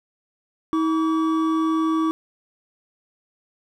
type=tone pair together; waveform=triangle; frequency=320.5 / 1142 Hz; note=E4 / D6; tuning=-49 / -49 cents; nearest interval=octave + minor seventh; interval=2200 cents; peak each=-17 / -24 dBFS; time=0.73-2.11 s; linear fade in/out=0 ms; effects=none